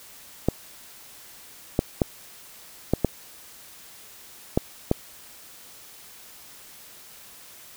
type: clicks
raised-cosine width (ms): 2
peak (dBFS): -5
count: 7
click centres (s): 0.486 / 1.791 / 2.018 / 2.936 / 3.047 / 4.575 / 4.914
effects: white hiss -47 dBFS RMS until 7.76 s